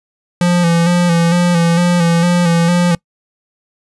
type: tone with vibrato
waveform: square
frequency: 172.2 Hz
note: F3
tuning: 24 cents flat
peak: -10 dBFS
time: 0.41-2.95 s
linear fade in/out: 2 ms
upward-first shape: square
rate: 2.2 Hz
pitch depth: 35 cents each way
effects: noise-tail reverb RT60 0.1 s tail -24 dB re dry + resampled to 24000 Hz